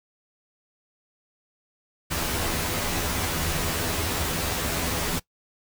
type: noise with comb filter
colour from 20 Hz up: pink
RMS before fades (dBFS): -27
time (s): 2.1-5.2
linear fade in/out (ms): 20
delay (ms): 12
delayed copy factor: +0.75
effects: noise-tail reverb RT60 0.1 s tail -20 dB re dry